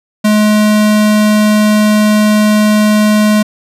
square tone, 211.9 Hz, G#3, 35 cents sharp, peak -7 dBFS, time 0.24-3.43 s, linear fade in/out 10 ms, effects resampled to 32000 Hz

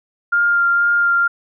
sine tone with vibrato, 1400 Hz, F6, 4 cents sharp, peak -12 dBFS, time 0.32-1.28 s, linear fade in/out 10 ms, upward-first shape sine, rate 2.1 Hz, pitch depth 12 cents each way, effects none

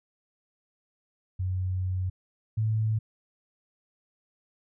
sine tone pair in turn, 92.5 / 109.53 Hz, F#2 / A2, 0 / -7 cents, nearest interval minor third, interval 293 cents, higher second, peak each -26 / -23 dBFS, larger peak second, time 1.39-2.1 / 2.57-2.99 s, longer first, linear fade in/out 10 ms, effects none

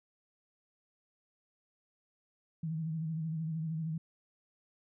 sine tone with vibrato, 160.1 Hz, D#3, 50 cents sharp, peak -33 dBFS, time 2.63-3.98 s, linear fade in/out 5 ms, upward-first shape sine, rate 13 Hz, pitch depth 56 cents each way, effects none

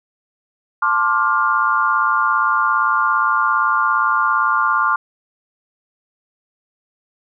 sine chord, D minor seventh, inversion second, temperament just, 881 / 1057.2 / 1174.7 / 1409.6 Hz, A5 / C6 / D6 / F6, +2 / +18 / 0 / +16 cents, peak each -24 / -19 / -18 / -18 dBFS, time 0.82-4.96 s, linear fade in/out 5 ms, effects none

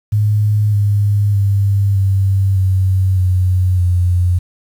sine tone with pitch steps, 105.2 / 102.38 / 99.64 / 96.97 / 94.37 / 91.85 / 89.39 Hz, G#2 / G#2 / G2 / G2 / F#2 / F#2 / F2, +23 / -24 / +29 / -18 / +35 / -12 / +41 cents, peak -10 dBFS, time 0.12-4.39 s, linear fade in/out 10 ms, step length 610 ms, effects 7-bit

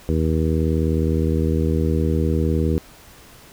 harmonic tone, 79.6 Hz, D#2, 40 cents sharp, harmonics 1 / 2 / 3 / 4 / 5 / 6, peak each -20 / -23 / -25 / -26 / -27 / -28 dBFS, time 0.09-2.78 s, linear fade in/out 0 ms, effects pink hiss -46 dBFS RMS until 3.52 s

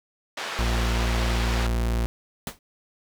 pink band-pass noise, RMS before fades -32 dBFS, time 0.37-1.67 s, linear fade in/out 5 ms, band 620 to 4600 Hz, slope 12 dB/octave
40% pulse tone, 58 Hz, A#1, 8 cents flat, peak -21 dBFS, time 0.59-2.06 s, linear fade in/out 0 ms
pink noise with exponential decay, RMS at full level -28 dBFS, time 2.47-2.59 s, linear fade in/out 1 ms, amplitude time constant 26 ms
effects none

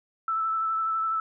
sine tone with vibrato, 1318.5 Hz, E6, in tune, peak -24 dBFS, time 0.28-1.2 s, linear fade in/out 2 ms, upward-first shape sine, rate 12 Hz, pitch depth 17 cents each way, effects none

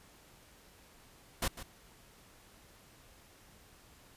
pink noise with echo, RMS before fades -32 dBFS, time 1.42-1.48 s, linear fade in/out 5 ms, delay 150 ms, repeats 1, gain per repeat -13 dB, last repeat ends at 1.63 s, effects pink hiss -60 dBFS RMS until 4.16 s + resampled to 32000 Hz

